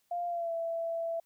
sine tone with pitch glide, 698.5 to 665.8 Hz, F5 to E5, 0 to +17 cents, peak -31 dBFS, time 0.11-1.2 s, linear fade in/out 5 ms, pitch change -83 cents, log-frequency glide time 0.27-0.52 s, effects white hiss -74 dBFS RMS until 1.25 s

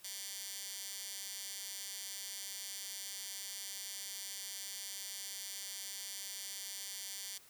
15% pulse tone with high-pass filter, 196.8 Hz, G3, 7 cents sharp, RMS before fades -45 dBFS, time 0.04-7.38 s, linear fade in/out 5 ms, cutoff 4700 Hz, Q 0.88, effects white hiss -61 dBFS RMS until 7.49 s

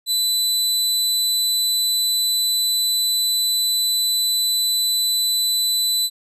sawtooth tone, 4000 Hz, B7, 21 cents sharp, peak -14 dBFS, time 0.06-6.1 s, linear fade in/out 50 ms, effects resampled to 32000 Hz

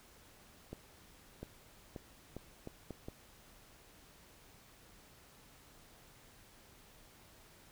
accelerating click train, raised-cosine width 2 ms, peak -30 dBFS, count 7, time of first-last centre 0.73-3.085 s, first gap 700 ms, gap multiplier 0.76, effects pink hiss -61 dBFS RMS until 7.71 s

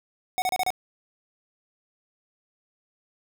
square tone bursts, 740 Hz, F#5, in tune, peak -23 dBFS, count 5, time 0.38-0.704 s, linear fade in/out 0 ms, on 40 ms, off 31 ms
clicks, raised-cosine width 0.5 ms, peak -29 dBFS, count 2, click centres 0.666 / 0.688 s
effects none

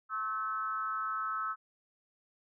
sine tone with frequency modulation, 1300 Hz, E6, 24 cents flat, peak -32 dBFS, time 0.09-1.56 s, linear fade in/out 50 ms, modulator 213 Hz, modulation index 0.69, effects none

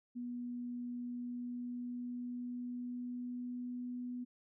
sine tone with pitch glide, 243.4 to 246.7 Hz, B3 to B3, -25 to -2 cents, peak -39 dBFS, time 0.15-4.25 s, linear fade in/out 20 ms, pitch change +23 cents, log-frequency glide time 0.93-3.9 s, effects none

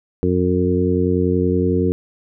harmonic tone with a mistuned harmonic, 90.6 Hz, F#2, 36 cents flat, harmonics 1 / 2 / 3 / 4 / 5, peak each -21 / -21 / -21 / -21 / -21 dBFS, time 0.23-1.92 s, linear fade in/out 0 ms, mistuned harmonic 1, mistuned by -19 cents, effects none

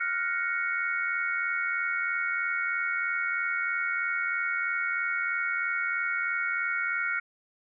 sine chord, Gb major seventh, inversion third, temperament equal with one note detuned, 1396.9 / 1480 / 1880.9 / 2217 Hz, F6 / Gb6 / Bb6 / Db7, 0 / 0 / +15 / 0 cents, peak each -30 / -35 / -35 / -31 dBFS, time 0-7.2 s, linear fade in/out 10 ms, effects none

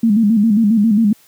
sine tone with vibrato, 216.1 Hz, A3, 31 cents flat, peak -9 dBFS, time 0.03-1.13 s, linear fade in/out 5 ms, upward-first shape square, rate 7.4 Hz, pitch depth 95 cents each way, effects white hiss -50 dBFS RMS until 1.27 s + high-pass 80 Hz 12 dB/octave

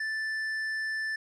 triangle tone with tanh clipping, 1760 Hz, A6, in tune, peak -31 dBFS, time 0-1.16 s, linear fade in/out 5 ms, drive 11 dB, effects none

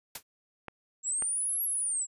white noise with exponential decay, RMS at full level -32 dBFS, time 0.15-0.23 s, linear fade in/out 5 ms, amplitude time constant 17 ms
clicks, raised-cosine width 0.5 ms, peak -24 dBFS, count 2, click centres 0.683 / 1.223 s
sine linear two-way sweep, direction up then down, 7480 to 11470 to 7520 Hz, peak -28 dBFS, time 1.03-2.07 s, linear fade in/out 50 ms, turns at 1.63 s
effects resampled to 32000 Hz

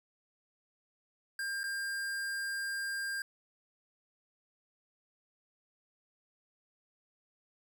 square tone with dropouts, 1600 Hz, G6, 35 cents sharp, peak -35 dBFS, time 1.39-3.22 s, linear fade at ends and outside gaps 2 ms, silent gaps 1.633-1.639 s, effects none

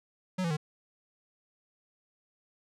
square tone with pitch steps, 185.1 / 167.79 / 152.09 Hz, F#3 / E3 / D#3, +1 / +31 / -39 cents, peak -29 dBFS, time 0.38-0.569 s, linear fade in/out 10 ms, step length 63 ms, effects low-pass 8000 Hz 12 dB/octave

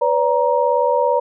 sine tone cluster, 497.3 / 575 / 941 Hz, B4 / D5 / A#5, +12 / -37 / +16 cents, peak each -18 dBFS, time 0.01-1.2 s, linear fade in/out 10 ms, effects none

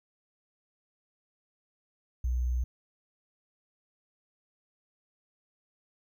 sine tone with sample-and-hold, 61.74 Hz, B1, in tune, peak -26 dBFS, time 2.24-2.64 s, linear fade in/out 5 ms, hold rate 6300 Hz, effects none

